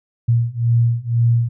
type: beating tone pair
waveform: sine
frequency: 116.54 / 118.54 Hz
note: A#2 / A#2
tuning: 0 / +29 cents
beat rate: 2 Hz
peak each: -17 / -16 dBFS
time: 0.28-1.49 s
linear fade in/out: 10 ms
effects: none